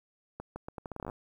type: accelerating click train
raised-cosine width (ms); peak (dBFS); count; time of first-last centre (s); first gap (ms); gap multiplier
1; -25; 14; 0.4-1.099; 160; 0.78
effects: 10-bit